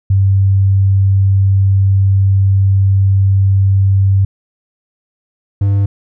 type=tone pair in turn; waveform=sine / triangle; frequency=97.3 / 99.69 Hz; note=G2 / G2; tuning=-12 / +30 cents; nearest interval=unison; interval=42 cents; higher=second; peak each=-7 dBFS; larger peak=neither; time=0.1-4.25 / 5.61-5.86 s; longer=first; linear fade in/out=5 ms; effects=none